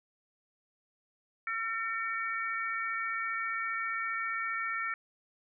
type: harmonic tone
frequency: 452.5 Hz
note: A4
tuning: 48 cents sharp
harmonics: 3 / 4 / 5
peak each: -35 / -36 / -37 dBFS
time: 1.47-4.94 s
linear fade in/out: 2 ms
effects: none